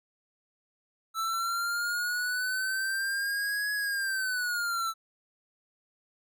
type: linear two-way sweep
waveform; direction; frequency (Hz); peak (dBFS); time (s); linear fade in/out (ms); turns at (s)
square; up then down; 1318.5 to 1681 to 1318.5; -29; 1.14-4.94; 50; 3.73
effects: none